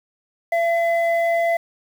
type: tone pair together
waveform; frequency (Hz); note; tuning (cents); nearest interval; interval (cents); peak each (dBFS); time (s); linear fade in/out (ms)
sine; 676 / 2023; E5 / B6; +43 / +41; octave + perfect fifth; 1898; -16 / -24; 0.52-1.57; 5
effects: tanh soft clip ceiling -11 dBFS + 7-bit